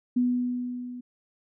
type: tone with level ramp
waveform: sine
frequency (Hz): 246.9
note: B3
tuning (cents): 0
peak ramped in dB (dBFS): -19 to -36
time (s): 0.16-1.01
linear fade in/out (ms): 10
effects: none